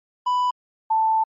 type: tone pair in turn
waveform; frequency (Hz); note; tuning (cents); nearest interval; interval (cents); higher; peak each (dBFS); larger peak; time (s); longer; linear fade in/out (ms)
triangle / sine; 992 / 883.8; B5 / A5; +7 / +7; major second; 200; first; -16; neither; 0.26-0.51 / 0.9-1.24; second; 10
effects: MP3 32 kbps